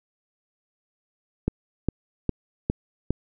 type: click train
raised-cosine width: 3 ms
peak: -9 dBFS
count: 5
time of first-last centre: 1.48-3.106 s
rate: 2.46 Hz
effects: none